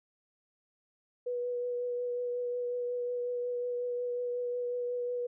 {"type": "tone with vibrato", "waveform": "sine", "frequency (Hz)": 488.7, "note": "B4", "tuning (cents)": -18, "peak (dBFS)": -31, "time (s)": [1.26, 5.27], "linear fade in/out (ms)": 10, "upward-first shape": "triangle", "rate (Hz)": 5.5, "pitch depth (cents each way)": 16, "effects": []}